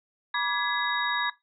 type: tone cluster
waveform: sine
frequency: 971 / 1170 / 1675 / 2011 / 3775 Hz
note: B5 / D6 / G#6 / B6 / A#7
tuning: -30 / -7 / +14 / +31 / +21 cents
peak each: -31 / -33 / -28 / -36 / -33 dBFS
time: 0.34-1.3 s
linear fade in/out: 5 ms
effects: noise-tail reverb RT60 0.2 s tail -19 dB re dry